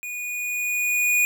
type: tone with level ramp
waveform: square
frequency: 2457 Hz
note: D#7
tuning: 22 cents flat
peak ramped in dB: -31 to -17 dBFS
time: 0.03-1.25 s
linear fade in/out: 0 ms
effects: none